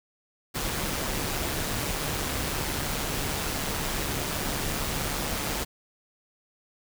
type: noise with amplitude modulation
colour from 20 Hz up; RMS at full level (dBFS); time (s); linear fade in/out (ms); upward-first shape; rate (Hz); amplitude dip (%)
pink; -28; 0.54-5.65; 20; sine; 145; 40
effects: none